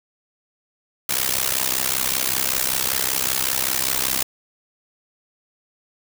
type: noise with amplitude modulation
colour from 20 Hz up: white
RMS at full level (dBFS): -18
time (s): 1.09-4.23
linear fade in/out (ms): 5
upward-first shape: sine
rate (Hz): 65.2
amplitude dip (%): 95
effects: none